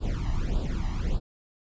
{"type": "noise with flanger", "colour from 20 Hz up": "brown", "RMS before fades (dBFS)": -27, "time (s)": [0, 1.2], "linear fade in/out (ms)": 50, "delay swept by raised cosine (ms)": [0.24, 1.03], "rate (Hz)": 1.7, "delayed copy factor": 0.9, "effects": ["resampled to 16000 Hz"]}